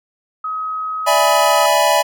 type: tone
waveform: sine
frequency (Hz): 1269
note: D#6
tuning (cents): +34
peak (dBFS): -20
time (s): 0.44-1.66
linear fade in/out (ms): 5
type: chord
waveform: square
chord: E dominant seventh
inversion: third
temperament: equal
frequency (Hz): 587.3 / 659.3 / 830.6 / 987.8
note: D5 / E5 / G#5 / B5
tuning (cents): 0 / 0 / 0 / 0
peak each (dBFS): -18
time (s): 1.06-2.03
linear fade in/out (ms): 20
effects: none